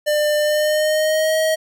square tone with pitch glide, 598 to 633.6 Hz, D5 to D#5, +31 to +31 cents, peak -16 dBFS, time 0.06-1.56 s, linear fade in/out 20 ms, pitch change +100 cents, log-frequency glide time 0.39-1.37 s, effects none

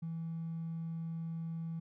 triangle tone with hard clipping, 164.4 Hz, E3, 4 cents flat, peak -37 dBFS, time 0.02-1.8 s, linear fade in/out 10 ms, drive 3 dB, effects none

